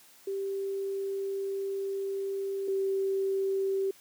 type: tone pair in turn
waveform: sine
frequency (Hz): 391.7 / 388.1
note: G4 / G4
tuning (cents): -1 / -17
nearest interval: unison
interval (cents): 16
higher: first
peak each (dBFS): -30 / -26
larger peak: second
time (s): 0.27-2.68 / 2.68-3.91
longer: first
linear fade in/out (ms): 5
effects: white hiss -57 dBFS RMS until 4 s + high-pass 150 Hz 12 dB/octave